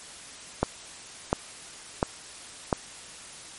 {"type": "click train", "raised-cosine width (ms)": 1, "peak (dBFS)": -7, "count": 4, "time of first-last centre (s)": [0.63, 2.728], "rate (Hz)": 1.43, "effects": ["white hiss -44 dBFS RMS until 3.58 s", "MP3 48 kbps"]}